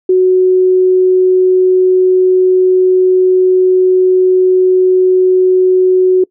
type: tone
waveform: sine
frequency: 370 Hz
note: F#4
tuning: in tune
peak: -5 dBFS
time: 0.09-6.24 s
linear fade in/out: 5 ms
effects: noise-tail reverb RT60 0.1 s tail -24 dB re dry